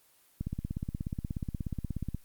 click train, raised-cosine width 5 ms, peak -21 dBFS, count 30, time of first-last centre 0.41-2.147 s, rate 16.7 Hz, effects white hiss -64 dBFS RMS until 2.24 s + Opus 24 kbps

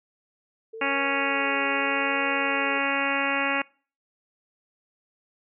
sine tone with vibrato, 443.8 Hz, A4, 15 cents sharp, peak -35 dBFS, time 0.73-2.79 s, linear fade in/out 10 ms, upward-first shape triangle, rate 0.8 Hz, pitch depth 110 cents each way
harmonic tone, 277.2 Hz, C#4, in tune, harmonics 1 / 2 / 3 / 4 / 5 / 6 / 7 / 8 / 9 / 10, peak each -32 / -32 / -32 / -32 / -32 / -32 / -32 / -32 / -32 / -32 dBFS, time 0.81-3.62 s, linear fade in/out 5 ms
effects noise-tail reverb RT60 0.4 s tail -24 dB re dry

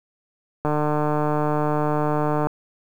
click train, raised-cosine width 1 ms, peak -9 dBFS, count 274, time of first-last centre 0.65-2.47 s, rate 150 Hz, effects 8-bit

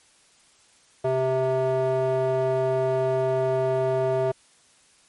square tone with band-pass filter, 130.81 Hz, C3, in tune, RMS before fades -23 dBFS, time 1.04-4.32 s, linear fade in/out 10 ms, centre 550 Hz, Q 5.1, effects white hiss -58 dBFS RMS until 5.08 s + MP3 48 kbps

